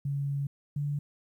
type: tone pair in turn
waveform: sine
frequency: 140.6 / 144.72 Hz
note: C#3 / D3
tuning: +25 / -25 cents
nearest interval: minor second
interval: 50 cents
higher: second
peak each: -28 dBFS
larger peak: neither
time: 0.05-0.47 / 0.76-0.99 s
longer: first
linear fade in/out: 5 ms
effects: 11-bit